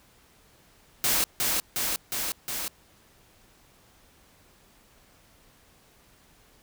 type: noise with echo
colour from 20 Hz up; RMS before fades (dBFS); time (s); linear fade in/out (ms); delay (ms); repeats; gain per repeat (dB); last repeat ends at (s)
white; -24; 1.04-1.24; 0; 360; 4; -2; 2.68
effects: pink hiss -59 dBFS RMS until 6.62 s